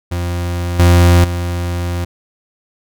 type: tone with level steps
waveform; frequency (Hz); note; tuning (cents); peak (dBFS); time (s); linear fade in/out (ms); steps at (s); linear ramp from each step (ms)
40% pulse; 87.31; F2; 0; -16 / -5 / -16; 0.11-2.05; 10; 0.79 / 1.24; 5
effects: none